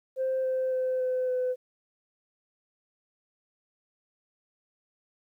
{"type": "tone with pitch steps", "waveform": "sine", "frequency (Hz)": [523, 518.5, 514, 509.6, 505.2], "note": ["C5", "C5", "C5", "C5", "B4"], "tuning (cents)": [-1, -16, -31, -46, 39], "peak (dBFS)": -24, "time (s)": [0.16, 1.56], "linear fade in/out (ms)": 50, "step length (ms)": 280, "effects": ["tanh soft clip ceiling -22 dBFS", "11-bit"]}